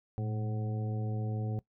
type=harmonic tone with a mistuned harmonic; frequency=106.8 Hz; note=G#2; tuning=49 cents sharp; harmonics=1 / 2 / 3 / 4 / 5 / 7; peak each=-32 / -41 / -47 / -45 / -48 / -48 dBFS; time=0.18-1.59 s; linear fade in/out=0 ms; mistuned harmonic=1; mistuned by=+82 cents; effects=noise-tail reverb RT60 0.1 s tail -20 dB re dry